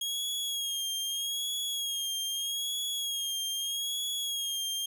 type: tone with vibrato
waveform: sawtooth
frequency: 3277 Hz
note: G#7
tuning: 24 cents flat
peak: -28 dBFS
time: 0.01-4.86 s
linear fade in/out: 5 ms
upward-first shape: sine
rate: 0.8 Hz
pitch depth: 47 cents each way
effects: none

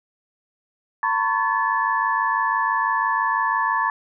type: tone cluster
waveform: sine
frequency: 906 / 1012 / 1112 / 1732 Hz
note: A#5 / B5 / C#6 / A6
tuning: -50 / +42 / +5 / -28 cents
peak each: -24 dBFS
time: 1.03-3.9 s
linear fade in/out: 2 ms
effects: none

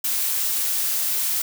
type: noise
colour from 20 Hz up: blue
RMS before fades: -23 dBFS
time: 0.04-1.42 s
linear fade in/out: 5 ms
effects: none

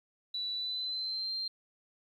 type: tone with pitch glide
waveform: sine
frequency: 3951 to 4169 Hz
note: B7 to C8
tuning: 0 to -7 cents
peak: -33 dBFS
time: 0.34-1.48 s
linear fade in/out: 5 ms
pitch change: +93 cents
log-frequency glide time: 0.53-1.33 s
effects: 11-bit

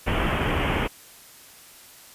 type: low-pass noise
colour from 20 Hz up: pink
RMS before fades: -24 dBFS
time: 0.06-0.88 s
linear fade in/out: 20 ms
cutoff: 3200 Hz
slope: 96 dB/octave
effects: white hiss -48 dBFS RMS until 2.14 s + resampled to 32000 Hz

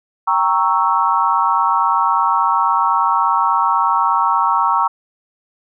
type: chord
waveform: sine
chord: G diminished seventh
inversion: none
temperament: equal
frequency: 784 / 932.3 / 1108.7 / 1318.5 Hz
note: G5 / Bb5 / Db6 / Fb6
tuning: 0 / 0 / 0 / 0 cents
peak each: -22 / -16 / -17 / -19 dBFS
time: 0.27-4.88 s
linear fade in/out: 10 ms
effects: none

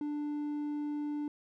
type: tone with hard clipping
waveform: sine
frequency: 295 Hz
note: D4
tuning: 8 cents sharp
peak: -34 dBFS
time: 0.01-1.28 s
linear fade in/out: 2 ms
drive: 3 dB
effects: none

